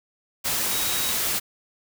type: tone in noise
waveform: sine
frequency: 3817 Hz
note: A#7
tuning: 40 cents sharp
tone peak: -32 dBFS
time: 0.7-1.13 s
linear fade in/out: 20 ms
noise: white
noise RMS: -25 dBFS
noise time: 0.44-1.4 s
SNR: -10 dB
effects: none